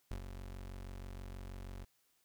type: tone with ADSR envelope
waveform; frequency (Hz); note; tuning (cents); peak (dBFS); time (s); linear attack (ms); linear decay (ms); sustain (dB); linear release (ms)
30% pulse; 46.25; F#1; 0; -35; 0.11-1.85; 3; 91; -7; 15
effects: white hiss -75 dBFS RMS until 2.24 s